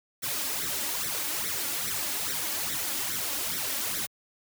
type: noise with flanger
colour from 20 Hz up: white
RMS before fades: -31 dBFS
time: 0.22-4.07 s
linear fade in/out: 20 ms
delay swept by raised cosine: 0.51 to 3.61 ms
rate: 2.4 Hz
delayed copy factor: +0.8
effects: high-pass 80 Hz 12 dB/octave